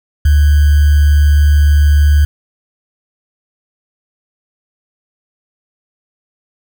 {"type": "tone with sample-and-hold", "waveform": "sine", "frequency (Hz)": 73.42, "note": "D2", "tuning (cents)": 0, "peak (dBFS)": -5, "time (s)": [0.25, 2.25], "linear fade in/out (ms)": 5, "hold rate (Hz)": 1575, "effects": []}